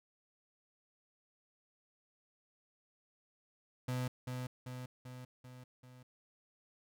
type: tone with echo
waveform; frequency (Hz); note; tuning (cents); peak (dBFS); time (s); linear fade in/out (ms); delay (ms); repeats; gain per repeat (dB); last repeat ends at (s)
35% pulse; 126.3; B2; +39; -33; 3.88-4.08; 5; 390; 5; -4; 6.03
effects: none